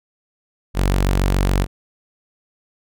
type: tone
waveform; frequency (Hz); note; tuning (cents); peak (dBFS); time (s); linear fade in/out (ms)
sawtooth; 47.13; F#1; +33; -11; 0.74-1.67; 50
effects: none